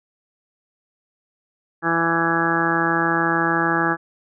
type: harmonic tone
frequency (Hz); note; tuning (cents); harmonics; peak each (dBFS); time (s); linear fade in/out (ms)
166.6; E3; +19; 1 / 2 / 3 / 4 / 5 / 6 / 7 / 8 / 9 / 10; -28 / -23 / -31 / -31 / -25 / -33 / -26 / -26 / -28 / -23; 1.82-3.97; 50
effects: none